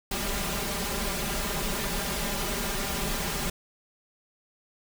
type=noise with comb filter; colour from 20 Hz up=pink; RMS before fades=-30 dBFS; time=0.11-3.5 s; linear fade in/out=5 ms; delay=5 ms; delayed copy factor=+1; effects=none